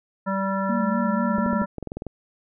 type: harmonic tone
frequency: 194.1 Hz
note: G3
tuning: 17 cents flat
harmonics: 1 / 3 / 5 / 7 / 9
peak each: -25 / -29 / -29 / -30 / -37 dBFS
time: 0.26-1.66 s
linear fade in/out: 20 ms
type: tone with vibrato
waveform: sine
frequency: 225.6 Hz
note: A3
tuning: 44 cents sharp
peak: -23 dBFS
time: 0.69-1.64 s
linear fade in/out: 5 ms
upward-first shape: sine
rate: 4.1 Hz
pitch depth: 86 cents each way
type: clicks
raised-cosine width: 2 ms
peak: -18 dBFS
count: 11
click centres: 1.383 / 1.463 / 1.531 / 1.618 / 1.783 / 1.827 / 1.873 / 1.919 / 1.97 / 2.021 / 2.067 s
effects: none